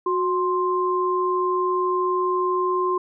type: tone pair together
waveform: sine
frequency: 366.2 / 1049 Hz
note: F#4 / C6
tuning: -18 / +4 cents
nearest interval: octave + tritone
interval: 1822 cents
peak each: -22 / -22 dBFS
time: 0.06-2.98 s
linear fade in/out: 5 ms
effects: none